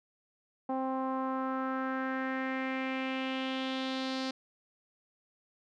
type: tone with low-pass filter sweep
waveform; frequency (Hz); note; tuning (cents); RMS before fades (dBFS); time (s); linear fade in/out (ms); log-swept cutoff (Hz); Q
sawtooth; 262.8; C4; +8; -34; 0.69-4.31; 5; 850 to 4600; 3.2
effects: none